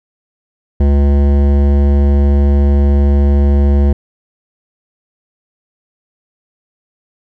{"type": "tone with hard clipping", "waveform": "sine", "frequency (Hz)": 70.7, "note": "C#2", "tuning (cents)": 35, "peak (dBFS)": -9, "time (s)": [0.8, 3.93], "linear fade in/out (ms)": 5, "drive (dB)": 15, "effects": []}